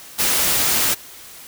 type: noise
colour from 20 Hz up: white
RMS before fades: -18 dBFS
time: 0.18-0.95 s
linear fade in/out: 20 ms
effects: white hiss -40 dBFS RMS until 1.47 s